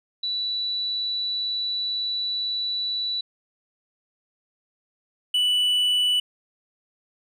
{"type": "tone pair in turn", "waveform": ["sine", "triangle"], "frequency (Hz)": [3951, 2967], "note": ["B7", "F#7"], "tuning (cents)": [0, 4], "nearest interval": "perfect fourth", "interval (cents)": 496, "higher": "first", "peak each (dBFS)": [-24, -17], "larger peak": "second", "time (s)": [[0.23, 3.21], [5.34, 6.2]], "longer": "first", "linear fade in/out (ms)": 5, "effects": []}